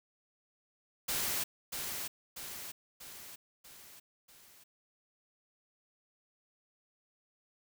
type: noise with echo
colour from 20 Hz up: white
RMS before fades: -34 dBFS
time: 1.08-1.44 s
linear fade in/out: 10 ms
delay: 640 ms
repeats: 5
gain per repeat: -5 dB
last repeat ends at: 4.64 s
effects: none